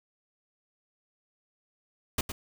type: noise with echo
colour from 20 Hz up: pink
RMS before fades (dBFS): -27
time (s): 2.18-2.21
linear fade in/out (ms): 5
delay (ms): 110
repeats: 1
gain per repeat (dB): -9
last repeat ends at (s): 2.32
effects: none